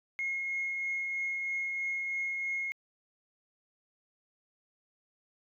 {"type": "tone with tremolo", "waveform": "sine", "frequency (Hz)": 2157, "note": "C#7", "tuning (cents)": -48, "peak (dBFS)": -29, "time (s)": [0.19, 2.72], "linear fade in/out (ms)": 0, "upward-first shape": "triangle", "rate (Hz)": 3.1, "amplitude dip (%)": 30, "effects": ["tanh soft clip ceiling -26 dBFS"]}